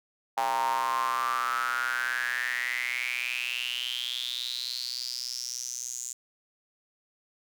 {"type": "tone with high-pass filter sweep", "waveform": "square", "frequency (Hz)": 61.74, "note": "B1", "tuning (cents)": 0, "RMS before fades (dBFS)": -31, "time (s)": [0.37, 6.13], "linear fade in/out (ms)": 5, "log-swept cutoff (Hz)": [830, 7100], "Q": 8.9, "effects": []}